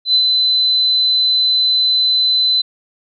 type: tone with ADSR envelope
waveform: sine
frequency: 4030 Hz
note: B7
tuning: 34 cents sharp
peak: -8 dBFS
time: 0.05-2.62 s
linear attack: 91 ms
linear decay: 75 ms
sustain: -3 dB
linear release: 11 ms
effects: none